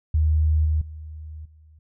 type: tone with level steps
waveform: sine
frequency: 77.5 Hz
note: D#2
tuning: 6 cents flat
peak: -16 / -18 / -34 / -48 dBFS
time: 0.14-1.79 s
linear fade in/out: 5 ms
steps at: 0.65 / 0.81 / 1.45 s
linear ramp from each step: 5 ms
effects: none